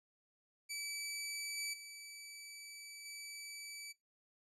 15% pulse tone with level steps, 2303 Hz, D7, 34 cents flat, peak -34 / -32 / -43 / -40 dBFS, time 0.69-3.93 s, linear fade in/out 20 ms, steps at 1.57 / 1.73 / 3.05 s, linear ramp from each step 10 ms, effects noise-tail reverb RT60 0.2 s tail -21 dB re dry + resampled to 32000 Hz

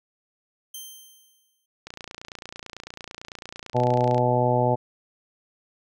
10% pulse tone with exponential decay, 3136 Hz, G7, in tune, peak -26 dBFS, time 0.74-1.66 s, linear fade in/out 5 ms, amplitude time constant 200 ms
click train, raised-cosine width 0.2 ms, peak -20 dBFS, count 68, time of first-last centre 1.87-4.18 s, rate 29 Hz
harmonic tone, 123.47 Hz, B2, in tune, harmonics 1 / 2 / 3 / 4 / 5 / 6 / 7, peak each -24 / -29 / -29 / -26 / -25 / -29 / -25 dBFS, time 3.74-4.76 s, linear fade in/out 20 ms
effects none

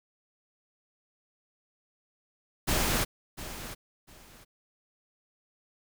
pink noise with echo, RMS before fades -27 dBFS, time 2.67-3.05 s, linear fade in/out 20 ms, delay 700 ms, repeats 2, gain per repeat -13 dB, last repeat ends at 4.45 s, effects none

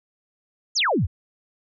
sine exponential sweep, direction down, 7410 to 65.5 Hz, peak -18 dBFS, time 0.75-1.07 s, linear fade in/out 20 ms, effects none

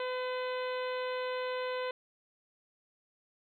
harmonic tone, 506 Hz, B4, 42 cents sharp, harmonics 1 / 2 / 3 / 4 / 5 / 6 / 7 / 8, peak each -34 / -40 / -44 / -46 / -48 / -50 / -51 / -52 dBFS, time 0-1.91 s, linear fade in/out 2 ms, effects 12-bit

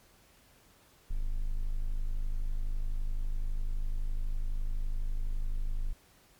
triangle tone, 25.96 Hz, G#0, in tune, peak -26 dBFS, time 1.1-5.93 s, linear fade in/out 10 ms, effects pink hiss -62 dBFS RMS until 6.39 s + MP3 96 kbps

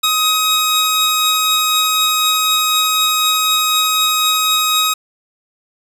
sawtooth tone pair together, 1262 / 3782 Hz, D#6 / A#7, +24 / +24 cents, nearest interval octave + perfect fifth, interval 1900 cents, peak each -12 dBFS, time 0.03-4.94 s, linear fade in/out 10 ms, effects resampled to 32000 Hz + 7-bit

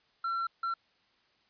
triangle tone bursts at uneven times, 1356 Hz, E6, 49 cents sharp, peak -28 dBFS, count 2, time 0.24-0.47 / 0.63-0.74 s, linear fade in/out 5 ms, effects white hiss -69 dBFS RMS until 1.49 s + resampled to 11025 Hz

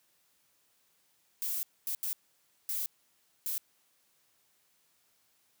violet noise bursts at uneven times, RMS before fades -34 dBFS, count 5, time 1.42-1.63 / 1.87-1.95 / 2.03-2.13 / 2.69-2.86 / 3.46-3.58 s, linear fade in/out 0 ms, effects white hiss -71 dBFS RMS until 5.6 s + high-pass 80 Hz 12 dB/octave

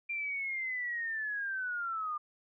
sine linear sweep, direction down, 2384 to 1195 Hz, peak -33 dBFS, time 0.09-2.18 s, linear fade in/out 10 ms, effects none

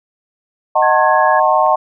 sine chord, D# diminished seventh, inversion none, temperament just, 622.3 / 746.7 / 896 / 1075.3 Hz, D#5 / F#5 / A5 / C6, 0 / +16 / +31 / +47 cents, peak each -15 dBFS, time 0.75-1.76 s, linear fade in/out 10 ms
sine tone, 1667 Hz, G#6, 6 cents sharp, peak -18 dBFS, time 0.82-1.4 s, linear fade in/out 10 ms
click, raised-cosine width 0.5 ms, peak -23 dBFS, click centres 1.664 s
effects none

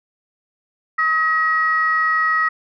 sine tone pair together, 1272 / 1905.8 Hz, D#6 / A#6, +38 / +38 cents, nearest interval perfect fifth, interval 700 cents, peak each -17 / -17 dBFS, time 0.98-2.49 s, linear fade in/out 10 ms, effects tanh soft clip ceiling -7 dBFS

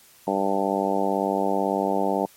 harmonic tone, 98 Hz, G2, in tune, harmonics 2 / 3 / 4 / 5 / 6 / 7 / 8 / 9, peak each -29 / -29 / -29 / -29 / -29 / -29 / -29 / -29 dBFS, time 0.27-2.26 s, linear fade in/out 5 ms, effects white hiss -53 dBFS RMS until 2.36 s + MP3 64 kbps

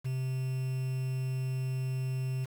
triangle tone with quantisation, 130 Hz, C3, 11 cents flat, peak -28 dBFS, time 0.04-2.46 s, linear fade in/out 20 ms, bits 8, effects none

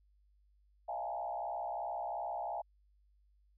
sine tone with frequency modulation, 757 Hz, F#5, 39 cents sharp, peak -36 dBFS, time 0.88-2.62 s, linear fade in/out 10 ms, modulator 62.8 Hz, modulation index 2, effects added 50 Hz sine -66 dBFS peak until 3.57 s

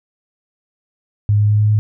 sine tone with pitch steps, 103.83 / 104.49 / 105.16 / 105.83 / 106.5 Hz, G#2 / G#2 / G#2 / G#2 / G#2, 0 / +11 / +22 / +33 / +44 cents, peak -10 dBFS, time 1.29-1.79 s, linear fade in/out 0 ms, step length 100 ms, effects none

